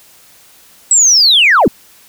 sine linear sweep, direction down, 7902 to 155.56 Hz, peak -4 dBFS, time 0.91-1.68 s, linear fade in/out 2 ms, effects tanh soft clip ceiling -1 dBFS + white hiss -44 dBFS RMS until 2.08 s

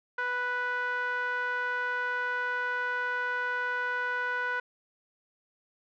5% pulse tone with low-pass filter, 493.9 Hz, B4, in tune, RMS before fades -31 dBFS, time 0.18-4.6 s, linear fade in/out 5 ms, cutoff 1400 Hz, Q 4.1, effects none

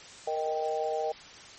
sine chord, Eb major, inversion second, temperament equal, 466.2 / 622.3 / 784 Hz, Bb4 / Eb5 / G5, 0 / 0 / 0 cents, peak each -32 dBFS, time 0.27-1.12 s, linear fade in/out 5 ms, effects white hiss -48 dBFS RMS until 1.58 s + MP3 32 kbps

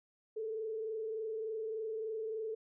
sine tone with frequency modulation, 440 Hz, A4, in tune, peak -36 dBFS, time 0.36-2.55 s, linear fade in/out 10 ms, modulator 23.4 Hz, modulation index 0.54, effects none

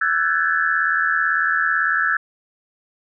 sine tone cluster, 1329 / 1501 / 1661 / 1739 Hz, E6 / F#6 / G#6 / A6, +14 / +24 / 0 / -21 cents, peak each -22 dBFS, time 0.01-2.17 s, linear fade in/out 5 ms, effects none

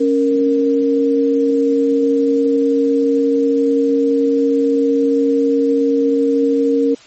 sine tone pair together, 276.6 / 465.1 Hz, C#4 / A#4, -4 / -4 cents, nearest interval major sixth, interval 900 cents, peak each -14 dBFS, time 0-6.95 s, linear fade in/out 10 ms, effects white hiss -43 dBFS RMS until 7.06 s + MP3 32 kbps

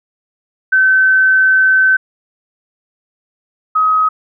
sine tone pair in turn, 1532 / 1266.5 Hz, G6 / D#6, -40 / +30 cents, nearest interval minor third, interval 330 cents, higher first, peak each -7 / -9 dBFS, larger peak first, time 0.72-1.97 / 3.75-4.09 s, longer first, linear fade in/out 10 ms, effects none

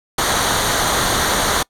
pink noise with comb filter, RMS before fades -17 dBFS, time 0.18-1.63 s, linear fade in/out 5 ms, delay 0.39 ms, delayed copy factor -0.6, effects noise-tail reverb RT60 0.1 s tail -25 dB re dry + low-pass 11000 Hz 12 dB/octave

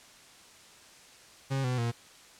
40% pulse tone with pitch steps, 135.2 / 126.15 / 117.7 Hz, C#3 / B2 / A#2, -43 / +37 / +17 cents, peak -27 dBFS, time 1.5-1.92 s, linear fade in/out 20 ms, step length 140 ms, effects white hiss -54 dBFS RMS until 2.39 s + low-pass 8000 Hz 12 dB/octave

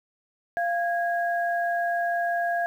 sine tone pair together, 692 / 1645.9 Hz, F5 / G#6, -16 / -16 cents, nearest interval octave + minor third, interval 1500 cents, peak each -24 / -29 dBFS, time 0.57-2.66 s, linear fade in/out 0 ms, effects 9-bit

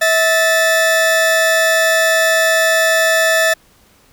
40% pulse tone pair together, 648.7 / 1760 Hz, E5 / A6, -28 / 0 cents, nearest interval octave + perfect fourth, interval 1728 cents, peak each -13 dBFS, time 0.01-3.54 s, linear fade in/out 10 ms, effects pink hiss -51 dBFS RMS until 4.12 s

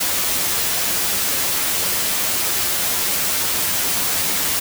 white noise with comb filter, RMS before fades -20 dBFS, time 0-4.6 s, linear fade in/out 10 ms, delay 11 ms, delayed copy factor +0.55, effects none

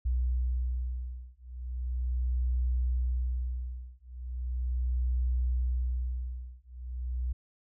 sine beating tone pair, 61.74 / 62.12 Hz, B1 / B1, 0 / +11 cents, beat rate 0.38 Hz, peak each -31 dBFS, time 0.05-7.33 s, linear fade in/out 10 ms, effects none

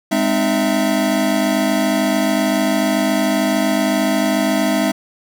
square tone cluster, 204.6 / 258.1 / 306.7 / 661 Hz, G#3 / C4 / D#4 / E5, -26 / -23 / -25 / +5 cents, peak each -21 dBFS, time 0.11-4.92 s, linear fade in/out 10 ms, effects none

